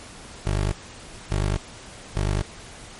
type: tone bursts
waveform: 20% pulse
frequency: 50.2 Hz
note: G1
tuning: 42 cents sharp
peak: -16 dBFS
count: 3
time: 0.45-2.43 s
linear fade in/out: 20 ms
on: 280 ms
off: 570 ms
effects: pink hiss -42 dBFS RMS until 2.99 s + MP3 48 kbps